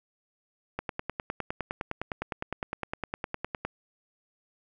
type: click train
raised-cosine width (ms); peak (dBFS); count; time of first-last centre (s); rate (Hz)
0.5; -16; 29; 0.79-3.65; 9.79
effects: none